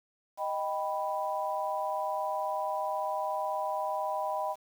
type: chord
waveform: sine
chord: Eb augmented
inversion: none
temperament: equal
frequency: 622.3 / 784 / 987.8 Hz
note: Eb5 / G5 / B5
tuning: 0 / 0 / 0 cents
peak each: -34 dBFS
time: 0.37-4.56 s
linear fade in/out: 50 ms
effects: 9-bit